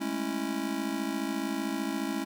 square chord, A major seventh, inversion third, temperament just, 206.2 / 220 / 275 / 330 Hz, G#3 / A3 / C#4 / E4, -12 / 0 / -14 / +2 cents, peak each -38 / -39 / -34 / -36 dBFS, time 0-2.25 s, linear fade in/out 20 ms, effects none

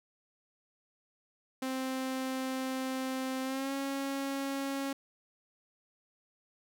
sawtooth tone with pitch glide, 261.6 to 274.4 Hz, C4 to C#4, 0 to -17 cents, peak -29 dBFS, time 1.62-4.93 s, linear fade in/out 5 ms, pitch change +83 cents, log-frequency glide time 3.43-3.73 s, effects none

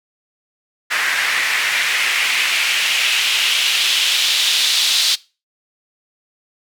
white noise with band-pass filter sweep, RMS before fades -17 dBFS, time 0.9-5.16 s, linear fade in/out 20 ms, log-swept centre 1800 to 3900 Hz, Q 2.5, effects noise-tail reverb RT60 0.3 s tail -21 dB re dry

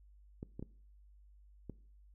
clicks, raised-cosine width 3 ms, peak -30 dBFS, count 4, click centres 0.429 / 0.595 / 0.626 / 1.697 s, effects noise-tail reverb RT60 0.5 s tail -21 dB re dry + added 50 Hz sine -58 dBFS peak until 2.14 s

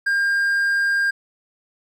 triangle tone, 1605 Hz, G6, 40 cents sharp, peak -15 dBFS, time 0.06-1.11 s, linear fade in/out 10 ms, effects none

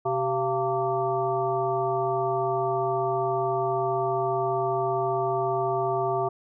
harmonic tone with a mistuned harmonic, 129.1 Hz, C3, 23 cents flat, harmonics 1 / 3 / 5 / 7 / 9, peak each -34 / -27 / -27 / -32 / -32 dBFS, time 0.05-6.29 s, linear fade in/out 10 ms, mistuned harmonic 5, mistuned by +110 cents, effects none

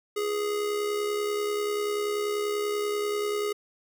square tone with amplitude modulation, 415.3 Hz, G#4, in tune, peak -25 dBFS, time 0.16-3.53 s, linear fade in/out 10 ms, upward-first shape sine, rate 70.3 Hz, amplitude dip 45%, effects none

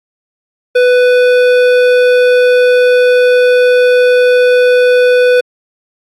sine tone with hard clipping, 496.6 Hz, B4, 9 cents sharp, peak -7 dBFS, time 0.75-5.41 s, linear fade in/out 10 ms, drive 13 dB, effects AAC 64 kbps

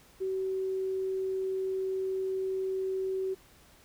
sine tone, 380 Hz, F#4, 46 cents sharp, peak -29 dBFS, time 0.2-3.35 s, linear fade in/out 20 ms, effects pink hiss -59 dBFS RMS until 3.84 s

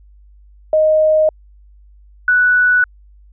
sine tone pair in turn, 622.3 / 1480.1 Hz, D#5 / F#6, 0 / 0 cents, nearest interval octave + minor third, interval 1500 cents, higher second, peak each -9 dBFS, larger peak neither, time 0.73-1.29 / 2.28-2.84 s, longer neither, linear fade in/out 2 ms, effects added 50 Hz sine -42 dBFS peak until 3.32 s

